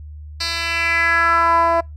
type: tone with band-pass filter sweep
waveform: 10% pulse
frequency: 334.8 Hz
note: E4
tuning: 27 cents sharp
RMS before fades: -17 dBFS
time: 0.4-1.81 s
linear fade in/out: 10 ms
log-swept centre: 4300 to 740 Hz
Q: 3.4
effects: noise-tail reverb RT60 0.2 s tail -26 dB re dry + added 75 Hz sine -32 dBFS peak until 1.96 s